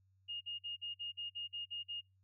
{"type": "tone bursts", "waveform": "sine", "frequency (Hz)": 2845, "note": "F7", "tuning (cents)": 31, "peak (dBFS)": -40, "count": 10, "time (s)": [0.28, 2.012], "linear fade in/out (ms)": 20, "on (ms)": 130, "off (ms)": 48, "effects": ["noise-tail reverb RT60 0.2 s tail -21 dB re dry", "added 95 Hz sine -69 dBFS peak until 2.23 s"]}